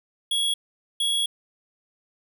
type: tone bursts at uneven times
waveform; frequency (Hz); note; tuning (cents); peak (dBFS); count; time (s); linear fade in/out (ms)
square; 3336; G#7; +7; -22; 2; 0.31-0.54 / 1-1.26; 5
effects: none